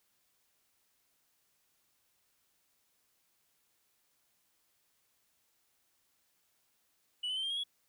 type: tone with pitch steps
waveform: sine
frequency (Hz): 2955 / 3031 / 3109 / 3189 / 3271 / 3355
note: F#7 / F#7 / G7 / G7 / G#7 / G#7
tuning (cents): -3 / +41 / -15 / +29 / -27 / +17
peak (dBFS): -31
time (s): 7.23-7.638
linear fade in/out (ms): 10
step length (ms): 68
effects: tanh soft clip ceiling -32 dBFS + white hiss -75 dBFS RMS until 7.88 s